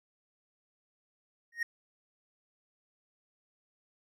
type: tone with exponential growth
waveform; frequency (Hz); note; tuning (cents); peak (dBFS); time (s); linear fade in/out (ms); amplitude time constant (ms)
triangle; 1865; A#6; 0; -24; 1.52-1.63; 5; 23
effects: none